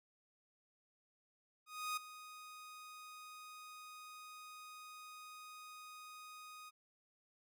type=tone with ADSR envelope; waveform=sawtooth; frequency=1244.5 Hz; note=D#6; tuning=in tune; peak=-33 dBFS; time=1.66-6.71 s; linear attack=310 ms; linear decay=7 ms; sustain=-15 dB; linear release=29 ms; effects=none